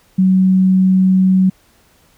sine tone, 187.6 Hz, F#3, 24 cents sharp, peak -8 dBFS, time 0.18-1.5 s, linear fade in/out 10 ms, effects pink hiss -53 dBFS RMS until 2.17 s

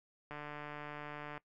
click train, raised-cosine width 0.5 ms, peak -30 dBFS, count 159, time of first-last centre 0.31-1.378 s, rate 148 Hz, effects noise-tail reverb RT60 0.1 s tail -21 dB re dry

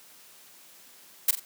blue noise with echo, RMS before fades -20 dBFS, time 1.28-1.31 s, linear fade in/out 5 ms, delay 44 ms, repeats 2, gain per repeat -9 dB, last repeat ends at 1.398 s, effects white hiss -53 dBFS RMS until 1.45 s + high-pass 150 Hz 12 dB/octave

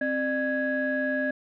sine tone cluster, 263.3 / 600 / 1664 Hz, C4 / D5 / G#6, +11 / +37 / +3 cents, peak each -28 dBFS, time 0.01-1.31 s, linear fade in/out 5 ms, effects tanh soft clip ceiling -17 dBFS

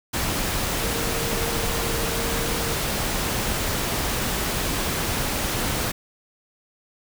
sine tone in noise, 461.7 Hz, A#4, 17 cents flat, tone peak -32 dBFS, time 0.8-2.75 s, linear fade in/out 10 ms, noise pink, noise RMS -25 dBFS, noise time 0.13-5.92 s, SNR -10 dB, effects none

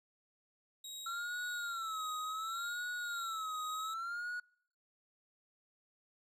25% pulse tone with tremolo, 3806 Hz, A#7, 35 cents sharp, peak -40 dBFS, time 0.84-3.94 s, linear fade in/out 5 ms, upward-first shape triangle, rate 1.8 Hz, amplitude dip 40%
triangle tone with vibrato, 1351 Hz, E6, 42 cents sharp, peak -36 dBFS, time 1.06-4.4 s, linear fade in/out 5 ms, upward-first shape sine, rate 0.68 Hz, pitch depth 130 cents each way
effects noise-tail reverb RT60 0.7 s tail -26 dB re dry

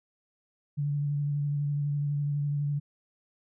sine tone with vibrato, 144.7 Hz, D3, 25 cents flat, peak -26 dBFS, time 0.77-2.8 s, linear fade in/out 20 ms, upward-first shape sine, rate 12 Hz, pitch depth 20 cents each way, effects none

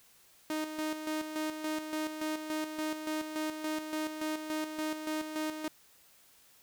sawtooth tone with tremolo, 310 Hz, D#4, 6 cents flat, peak -28 dBFS, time 0.5-5.68 s, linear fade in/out 2 ms, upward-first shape square, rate 3.5 Hz, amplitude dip 55%, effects white hiss -62 dBFS RMS until 6.62 s

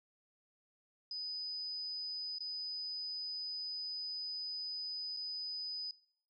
sine tone with dropouts, 4992 Hz, D#8, 5 cents sharp, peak -39 dBFS, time 1.11-5.91 s, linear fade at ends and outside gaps 2 ms, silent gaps 2.385-2.405 / 5.166-5.17 s, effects noise-tail reverb RT60 0.6 s tail -21 dB re dry

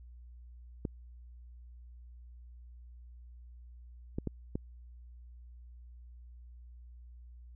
clicks, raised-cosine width 3 ms, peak -21 dBFS, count 4, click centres 0.852 / 4.185 / 4.273 / 4.555 s, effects added 60 Hz sine -49 dBFS peak until 7.55 s

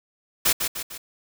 white noise with echo, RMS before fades -19 dBFS, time 0.45-0.53 s, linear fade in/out 10 ms, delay 150 ms, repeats 3, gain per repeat -6 dB, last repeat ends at 0.98 s, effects none

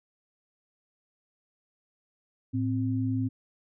sine tone pair together, 110 / 261.2 Hz, A2 / C4, 0 / -3 cents, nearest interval octave + minor third, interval 1497 cents, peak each -28 dBFS, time 2.53-3.29 s, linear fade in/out 20 ms, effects none

